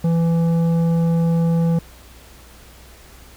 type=tone with tanh clipping; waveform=sine; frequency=166.8 Hz; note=E3; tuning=21 cents sharp; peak=-16 dBFS; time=0.04-1.79 s; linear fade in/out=5 ms; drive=10 dB; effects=added 60 Hz sine -45 dBFS peak until 3.36 s + pink hiss -46 dBFS RMS until 3.36 s